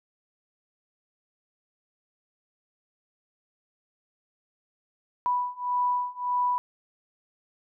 sine beating tone pair, 985 / 986.7 Hz, B5 / B5, -5 / -2 cents, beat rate 1.7 Hz, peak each -28 / -27 dBFS, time 5.26-6.58 s, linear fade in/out 0 ms, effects none

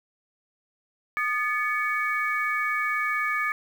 sine tone cluster, 1226 / 1729 / 2242 Hz, D#6 / A6 / C#7, -26 / -31 / +19 cents, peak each -28 dBFS, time 1.17-3.52 s, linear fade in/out 0 ms, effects 8-bit

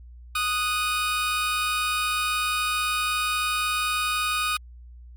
20% pulse tone pair together, 1241.8 / 1478 Hz, D#6 / F#6, -4 / -2 cents, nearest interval minor third, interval 302 cents, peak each -19 / -27 dBFS, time 0.35-4.57 s, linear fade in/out 5 ms, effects added 60 Hz sine -42 dBFS peak until 5.16 s + Opus 48 kbps

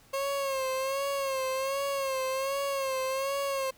30% pulse tone with vibrato, 540 Hz, C#5, 45 cents flat, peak -26 dBFS, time 0.13-3.71 s, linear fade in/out 10 ms, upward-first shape sine, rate 1.3 Hz, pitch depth 58 cents each way, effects pink hiss -59 dBFS RMS until 3.77 s

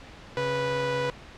sawtooth tone pair together, 137.2 / 492.3 Hz, C#3 / B4, -17 / -6 cents, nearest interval octave + minor seventh, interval 2211 cents, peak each -29 / -22 dBFS, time 0.37-1.1 s, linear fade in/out 0 ms, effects pink hiss -46 dBFS RMS until 1.37 s + low-pass 4000 Hz 12 dB/octave

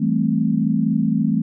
sine chord, A minor seventh, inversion second, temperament equal, 164.81 / 196 / 220 / 261.6 Hz, E3 / G3 / A3 / C4, 0 / 0 / 0 / 0 cents, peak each -22 / -23 / -19 / -23 dBFS, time 0-1.42 s, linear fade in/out 10 ms, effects none

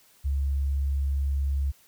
sine tone, 69.3 Hz, C#2, in tune, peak -23 dBFS, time 0.24-1.72 s, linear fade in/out 20 ms, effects white hiss -59 dBFS RMS until 1.87 s

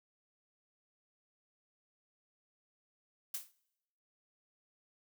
blue noise with exponential decay, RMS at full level -35 dBFS, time 3.34-3.52 s, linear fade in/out 5 ms, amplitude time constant 39 ms, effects noise-tail reverb RT60 0.9 s tail -24 dB re dry

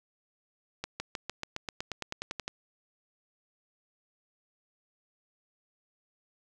accelerating click train, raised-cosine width 0.2 ms, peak -17 dBFS, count 15, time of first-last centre 0.84-2.479 s, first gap 160 ms, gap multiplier 0.95, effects none

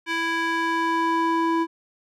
square tone with band-pass filter sweep, 330.7 Hz, E4, 6 cents sharp, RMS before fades -23 dBFS, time 0.06-1.67 s, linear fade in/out 50 ms, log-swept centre 2100 to 690 Hz, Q 1.5, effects none

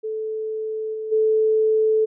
sine tone with level steps, 436.7 Hz, A4, 13 cents flat, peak -24 / -26 / -15 dBFS, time 0.03-2.06 s, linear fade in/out 20 ms, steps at 0.93 / 1.11 s, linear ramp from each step 20 ms, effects none

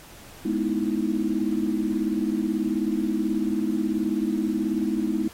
sine chord, E major seventh, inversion first, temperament equal with one note detuned, 210.6 / 246.9 / 311.1 / 329.6 Hz, G#3 / B3 / D#4 / E4, +24 / 0 / 0 / 0 cents, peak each -27 / -29 / -27 / -28 dBFS, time 0.45-5.28 s, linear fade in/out 5 ms, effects pink hiss -47 dBFS RMS until 5.33 s + AAC 48 kbps

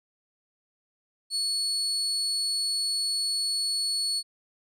35% pulse tone, 4400 Hz, C#8, 14 cents flat, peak -24 dBFS, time 1.3-4.23 s, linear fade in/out 50 ms, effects resampled to 32000 Hz

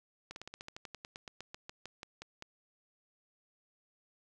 slowing click train, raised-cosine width 0.2 ms, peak -27 dBFS, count 20, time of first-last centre 0.31-2.424 s, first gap 51 ms, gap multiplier 1.08, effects none

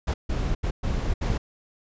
brown noise bursts at uneven times, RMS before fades -25 dBFS, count 5, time 0.07-0.14 / 0.29-0.55 / 0.63-0.71 / 0.83-1.14 / 1.21-1.38 s, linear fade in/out 10 ms, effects resampled to 16000 Hz

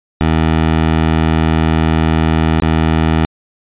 15% pulse tone with dropouts, 80 Hz, D#2, 49 cents sharp, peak -4 dBFS, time 0.21-3.25 s, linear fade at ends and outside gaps 0 ms, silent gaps 2.6-2.623 s, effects resampled to 8000 Hz

